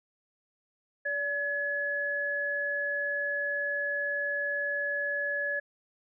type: tone pair together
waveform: sine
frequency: 576.2 / 1698 Hz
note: D5 / G#6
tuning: -33 / +38 cents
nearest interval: octave + perfect fifth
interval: 1871 cents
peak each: -35 / -29 dBFS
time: 1.05-5.6 s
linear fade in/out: 10 ms
effects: none